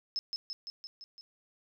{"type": "tone with echo", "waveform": "sine", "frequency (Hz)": 5200, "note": "E8", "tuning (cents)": -24, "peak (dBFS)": -30, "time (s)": [0.16, 0.19], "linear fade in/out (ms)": 0, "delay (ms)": 170, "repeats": 6, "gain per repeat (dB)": -3, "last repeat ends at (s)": 1.21, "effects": []}